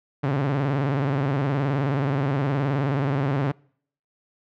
sawtooth tone with vibrato, 138.59 Hz, C#3, in tune, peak -17 dBFS, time 0.23-3.52 s, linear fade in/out 10 ms, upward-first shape square, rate 19 Hz, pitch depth 86 cents each way, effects noise-tail reverb RT60 0.6 s tail -26 dB re dry + low-pass 2000 Hz 12 dB/octave

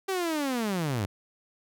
sawtooth linear sweep, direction down, 392 to 90.6 Hz, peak -23 dBFS, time 0.08-1.06 s, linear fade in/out 10 ms, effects none

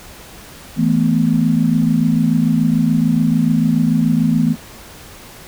sine chord, E suspended fourth, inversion none, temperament equal with one note detuned, 163.39 / 220 / 246.9 Hz, E3 / A3 / B3, -15 / 0 / 0 cents, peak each -16 dBFS, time 0.76-4.56 s, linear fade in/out 50 ms, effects pink hiss -38 dBFS RMS until 5.47 s

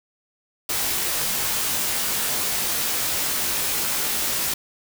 white noise with comb filter, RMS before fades -24 dBFS, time 0.69-4.54 s, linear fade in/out 5 ms, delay 19 ms, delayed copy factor -0.75, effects none

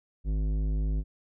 sine tone with tanh clipping, 51.9 Hz, G#1, in tune, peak -27 dBFS, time 0.24-1.04 s, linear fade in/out 50 ms, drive 13 dB, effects none

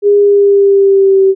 sine tone with pitch glide, 407.9 to 385.5 Hz, G#4 to G4, -31 to -29 cents, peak -4 dBFS, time 0.02-1.35 s, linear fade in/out 50 ms, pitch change -98 cents, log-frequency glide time 0.17-1.24 s, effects none

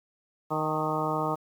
harmonic tone with a mistuned harmonic, 155.56 Hz, D#3, in tune, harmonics 1 / 2 / 3 / 4 / 5 / 6 / 7 / 8, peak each -34 / -34 / -34 / -34 / -34 / -34 / -34 / -34 dBFS, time 0.5-1.36 s, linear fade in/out 20 ms, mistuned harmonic 6, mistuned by -39 cents, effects 9-bit

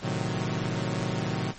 sawtooth chord, A diminished seventh, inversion none, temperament equal with one note detuned, 111.21 / 130.81 / 155.56 / 185 Hz, A2 / C3 / Eb3 / Gb3, +19 / 0 / 0 / 0 cents, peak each -29 dBFS, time 0.01-1.54 s, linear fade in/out 50 ms, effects pink hiss -46 dBFS RMS until 1.58 s + MP3 32 kbps

